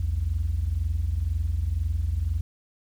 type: tone pair together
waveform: sine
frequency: 61.74 / 83.75 Hz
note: B1 / E2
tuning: 0 / +28 cents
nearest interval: perfect fourth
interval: 528 cents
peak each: -26 / -24 dBFS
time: 0-2.41 s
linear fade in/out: 5 ms
effects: tanh soft clip ceiling -18 dBFS + 9-bit